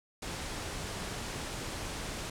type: low-pass noise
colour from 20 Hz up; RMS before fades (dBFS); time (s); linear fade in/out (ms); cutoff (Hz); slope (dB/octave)
pink; -39; 0.22-2.3; 5; 9700; 24
effects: none